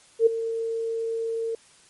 sine tone with ADSR envelope, 454.6 Hz, A#4, 43 cents flat, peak -11 dBFS, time 0.19-1.55 s, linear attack 74 ms, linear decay 10 ms, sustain -14 dB, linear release 3 ms, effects white hiss -55 dBFS RMS until 1.89 s + MP3 48 kbps

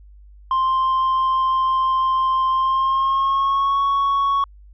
sine tone with pitch glide, 1049 to 1111.4 Hz, C6 to C#6, +4 to +4 cents, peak -13 dBFS, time 0.51-4.44 s, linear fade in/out 2 ms, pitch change +100 cents, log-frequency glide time 2.54-3.81 s, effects tanh soft clip ceiling -15 dBFS + added 50 Hz sine -42 dBFS peak until 4.73 s

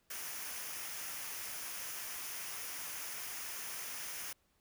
white noise with comb filter, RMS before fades -43 dBFS, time 0.1-4.33 s, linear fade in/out 5 ms, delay 0.25 ms, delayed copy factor -0.5, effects pink hiss -75 dBFS RMS until 4.6 s

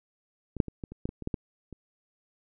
clicks, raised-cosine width 3 ms, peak -24 / -8 / -24 / -23 / -29 / -17 / -23 / -26 / -17 / -16 / -29 dBFS, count 11, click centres 0.567 / 0.602 / 0.683 / 0.838 / 0.92 / 1.055 / 1.091 / 1.223 / 1.274 / 1.342 / 1.727 s, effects none

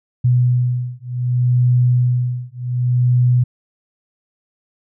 sine beating tone pair, 123.47 / 124.13 Hz, B2 / B2, 0 / +9 cents, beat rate 0.66 Hz, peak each -16 dBFS, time 0.24-3.44 s, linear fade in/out 10 ms, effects none

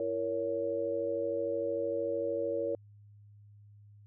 sine chord, A# diminished, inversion second, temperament just, 335.6 / 466.2 / 559.4 Hz, E4 / A#4 / C#5, +31 / 0 / +16 cents, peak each -38 / -34 / -33 dBFS, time 0-2.75 s, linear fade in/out 2 ms, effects added 103 Hz sine -53 dBFS peak until 4.06 s

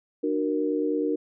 sine chord, D augmented, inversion none, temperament equal with one note detuned, 300.5 / 370 / 466.2 Hz, D4 / F#4 / A#4, +40 / 0 / 0 cents, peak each -26 / -30 / -27 dBFS, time 0.23-1.16 s, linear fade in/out 10 ms, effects none

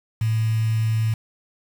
sine tone with quantisation, 111.2 Hz, A2, 19 cents sharp, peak -18 dBFS, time 0.21-1.14 s, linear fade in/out 5 ms, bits 6, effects none

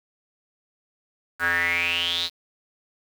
square tone with band-pass filter sweep, 86 Hz, F2, 26 cents flat, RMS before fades -24 dBFS, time 1.39-2.3 s, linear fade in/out 50 ms, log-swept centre 1500 to 4100 Hz, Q 9.2, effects 7-bit

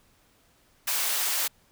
white high-pass noise, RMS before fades -27 dBFS, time 0.87-1.48 s, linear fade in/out 10 ms, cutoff 650 Hz, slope 12 dB/octave, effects pink hiss -63 dBFS RMS until 1.71 s

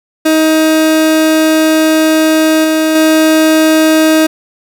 30% pulse tone with level steps, 315 Hz, D#4, 21 cents sharp, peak -4 / -6 / -3 dBFS, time 0.25-4.27 s, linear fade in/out 10 ms, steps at 2.64 / 2.95 s, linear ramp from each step 5 ms, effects none

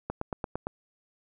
click train, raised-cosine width 1 ms, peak -17 dBFS, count 6, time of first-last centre 0.1-0.669 s, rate 8.78 Hz, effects none

